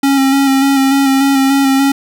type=tone with vibrato; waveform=square; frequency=272.4 Hz; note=C#4; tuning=30 cents flat; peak=-9 dBFS; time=0.03-1.92 s; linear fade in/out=5 ms; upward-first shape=square; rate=3.4 Hz; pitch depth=21 cents each way; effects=none